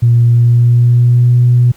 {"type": "tone with pitch glide", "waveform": "sine", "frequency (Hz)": [118.5, 122.18], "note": ["A#2", "B2"], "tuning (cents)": [29, -18], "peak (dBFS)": -4, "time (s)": [0.02, 1.72], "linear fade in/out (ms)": 10, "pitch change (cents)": 53, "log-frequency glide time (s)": [0.28, 1.36], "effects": ["tanh soft clip ceiling 0 dBFS", "pink hiss -45 dBFS RMS until 1.76 s"]}